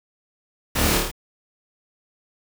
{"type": "noise with echo", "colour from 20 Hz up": "pink", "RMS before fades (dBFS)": -23, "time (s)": [0.75, 0.98], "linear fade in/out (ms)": 10, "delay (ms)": 27, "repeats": 5, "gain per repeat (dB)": -2, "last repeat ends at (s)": 1.115, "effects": []}